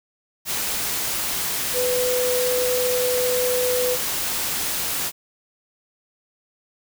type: tone in noise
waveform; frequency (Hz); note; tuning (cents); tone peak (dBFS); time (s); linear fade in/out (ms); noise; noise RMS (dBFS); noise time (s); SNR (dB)
sine; 498.7; B4; +17; -20; 1.73-3.98; 50; white; -25; 0.45-5.12; +2
effects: none